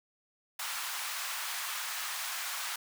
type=high-pass noise; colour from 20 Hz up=pink; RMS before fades=-37 dBFS; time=0.59-2.76 s; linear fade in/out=5 ms; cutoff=970 Hz; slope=24 dB/octave; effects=none